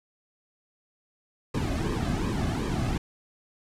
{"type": "noise with flanger", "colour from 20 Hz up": "brown", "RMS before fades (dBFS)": -28, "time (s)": [1.54, 2.98], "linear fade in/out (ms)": 5, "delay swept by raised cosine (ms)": [1.4, 2.18], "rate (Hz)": 2.7, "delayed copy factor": -0.75, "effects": ["low-pass 10000 Hz 12 dB/octave"]}